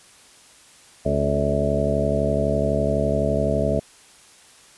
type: harmonic tone with a mistuned harmonic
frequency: 71.9 Hz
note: D2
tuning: 36 cents flat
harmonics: 1 / 2 / 3 / 4 / 5 / 6 / 7 / 8 / 9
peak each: -27 / -26 / -27 / -31 / -33 / -27 / -35 / -26 / -24 dBFS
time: 1.05-3.8 s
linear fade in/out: 10 ms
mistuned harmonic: 4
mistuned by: -47 cents
effects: white hiss -50 dBFS RMS until 4.77 s + resampled to 24000 Hz